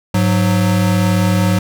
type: tone pair together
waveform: square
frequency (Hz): 102.43 / 183.3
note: G#2 / F#3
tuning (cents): -23 / -16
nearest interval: minor seventh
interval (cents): 1007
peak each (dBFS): -15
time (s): 0.14-1.59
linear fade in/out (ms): 5
effects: none